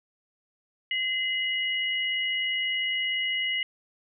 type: tone pair together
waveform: sine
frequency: 2049 / 2906 Hz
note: C7 / F#7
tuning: -37 / -32 cents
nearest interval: tritone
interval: 605 cents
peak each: -28 dBFS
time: 0.91-3.63 s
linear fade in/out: 2 ms
effects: none